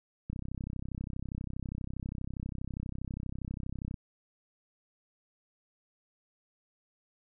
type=click train; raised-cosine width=5 ms; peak=-25 dBFS; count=119; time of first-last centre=0.3-3.942 s; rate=32.4 Hz; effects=none